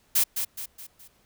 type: noise with echo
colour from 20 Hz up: blue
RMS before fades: -21 dBFS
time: 0.15-0.24 s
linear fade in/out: 10 ms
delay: 210 ms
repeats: 4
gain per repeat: -7 dB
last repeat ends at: 1.08 s
effects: pink hiss -64 dBFS RMS until 1.25 s